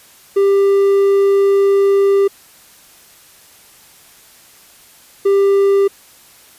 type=tone pair in turn; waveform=triangle; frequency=396 / 396 Hz; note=G4 / G4; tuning=+18 / +18 cents; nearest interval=unison; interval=0 cents; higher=neither; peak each=-7 dBFS; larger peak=neither; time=0.36-2.28 / 5.25-5.88 s; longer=first; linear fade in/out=10 ms; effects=white hiss -45 dBFS RMS until 6.58 s + resampled to 32000 Hz